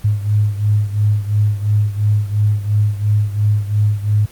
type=beating tone pair; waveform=sine; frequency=103.83 / 106.73 Hz; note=G#2 / G#2; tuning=0 / +48 cents; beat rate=2.9 Hz; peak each=-14 / -18 dBFS; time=0.04-4.26 s; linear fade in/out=10 ms; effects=pink hiss -43 dBFS RMS until 4.31 s + Opus 24 kbps